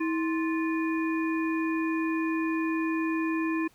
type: harmonic tone with a mistuned harmonic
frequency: 350 Hz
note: F4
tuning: 4 cents sharp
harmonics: 1 / 3 / 5 / 7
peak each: -26 / -36 / -38 / -38 dBFS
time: 0-3.68 s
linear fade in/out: 10 ms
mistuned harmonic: 1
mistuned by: -140 cents
effects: pink hiss -61 dBFS RMS until 3.74 s